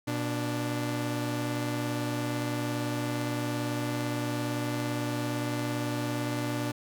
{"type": "tone pair together", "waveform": "sawtooth", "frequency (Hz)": [121.01, 293.7], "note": ["B2", "D4"], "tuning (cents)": [-35, 0], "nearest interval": "octave + minor third", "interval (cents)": 1535, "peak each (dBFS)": -28, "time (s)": [0.07, 6.72], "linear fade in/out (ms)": 10, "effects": []}